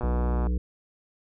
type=click train; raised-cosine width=1 ms; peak=-20 dBFS; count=57; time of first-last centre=0.01-0.469 s; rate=122 Hz
type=harmonic tone; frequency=60.9 Hz; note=B1; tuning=24 cents flat; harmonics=1 / 3 / 5 / 7 / 8; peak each=-23 / -33 / -39 / -44 / -45 dBFS; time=0.03-0.58 s; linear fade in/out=5 ms
effects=none